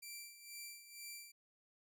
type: tone with tremolo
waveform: 10% pulse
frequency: 2349 Hz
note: D7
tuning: in tune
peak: -38 dBFS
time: 0.02-1.32 s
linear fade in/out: 10 ms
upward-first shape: sine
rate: 2.1 Hz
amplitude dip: 70%
effects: none